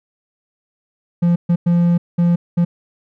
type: tone bursts at uneven times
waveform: triangle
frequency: 172.7 Hz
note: F3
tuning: 19 cents flat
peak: -9 dBFS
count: 5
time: 1.22-1.36 / 1.49-1.56 / 1.66-1.98 / 2.18-2.36 / 2.57-2.65 s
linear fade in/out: 10 ms
effects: none